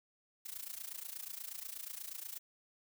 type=noise with amplitude modulation; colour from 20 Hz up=blue; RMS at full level=-42 dBFS; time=0.45-2.39 s; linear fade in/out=10 ms; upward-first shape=sine; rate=28.3 Hz; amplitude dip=85%; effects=none